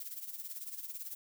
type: noise with tremolo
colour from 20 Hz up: violet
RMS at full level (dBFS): -41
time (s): 0-1.15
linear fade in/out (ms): 2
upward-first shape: sine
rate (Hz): 18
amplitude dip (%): 70
effects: none